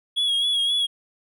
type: tone with vibrato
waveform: triangle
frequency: 3333 Hz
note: G#7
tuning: 5 cents sharp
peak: -18 dBFS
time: 0.16-0.87 s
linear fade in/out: 20 ms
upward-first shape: sine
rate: 3.8 Hz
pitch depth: 42 cents each way
effects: none